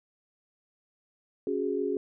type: chord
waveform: sine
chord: C# suspended fourth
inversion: none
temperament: just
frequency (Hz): 277.2 / 369.6 / 415.8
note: C#4 / F#4 / G#4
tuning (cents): 0 / -2 / +2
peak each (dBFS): -33 / -31 / -30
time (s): 1.47-1.97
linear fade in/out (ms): 2
effects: none